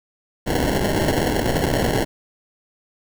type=noise with sample-and-hold; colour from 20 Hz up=white; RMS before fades=-20 dBFS; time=0.46-2.05 s; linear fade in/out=20 ms; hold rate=1225 Hz; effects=none